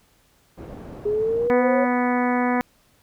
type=low-pass noise; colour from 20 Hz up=white; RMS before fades=-38 dBFS; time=0.57-1.49 s; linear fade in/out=20 ms; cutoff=430 Hz; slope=12 dB/octave
type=exponential sweep; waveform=sine; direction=up; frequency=412.1 to 549 Hz; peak=-19 dBFS; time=1.05-1.85 s; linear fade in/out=10 ms
type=harmonic tone; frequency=246.9 Hz; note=B3; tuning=in tune; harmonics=1 / 2 / 3 / 4 / 5 / 6 / 7 / 8 / 9; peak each=-21 / -27 / -26 / -28 / -33 / -35 / -32 / -34 / -35 dBFS; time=1.5-2.61 s; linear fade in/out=0 ms
effects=pink hiss -60 dBFS RMS until 3.02 s